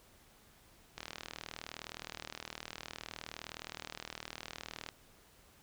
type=click train; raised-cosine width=0.2 ms; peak=-24 dBFS; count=155; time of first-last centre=0.98-4.889 s; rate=39.4 Hz; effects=pink hiss -63 dBFS RMS until 5.62 s